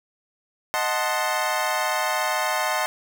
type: chord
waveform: 25% pulse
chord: D# diminished seventh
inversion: none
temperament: equal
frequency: 622.3 / 740 / 880 / 1046.5 Hz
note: D#5 / F#5 / A5 / C6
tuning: 0 / 0 / 0 / 0 cents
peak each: -24 dBFS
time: 0.74-2.86 s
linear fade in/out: 0 ms
effects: none